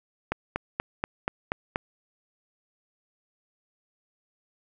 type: click train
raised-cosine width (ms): 0.5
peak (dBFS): -11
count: 7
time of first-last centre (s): 0.32-1.759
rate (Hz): 4.17
effects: none